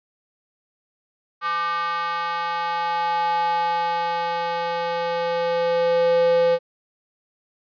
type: tone with high-pass filter sweep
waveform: square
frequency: 170.2 Hz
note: F3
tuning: 44 cents flat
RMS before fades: -22 dBFS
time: 1.41-6.59 s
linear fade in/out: 50 ms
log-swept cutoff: 1200 to 480 Hz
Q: 5.1
effects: resampled to 11025 Hz